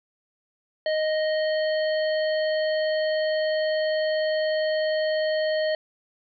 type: harmonic tone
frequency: 622.3 Hz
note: D#5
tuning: in tune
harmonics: 1 / 3 / 5 / 7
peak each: -22 / -32 / -37 / -36 dBFS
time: 0.86-5.75 s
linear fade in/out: 2 ms
effects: none